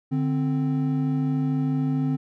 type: tone pair together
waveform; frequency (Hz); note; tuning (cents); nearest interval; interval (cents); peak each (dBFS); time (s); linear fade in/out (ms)
triangle; 148.1 / 261.6; D3 / C4; +15 / 0; minor seventh; 985; -22; 0.11-2.17; 20
effects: none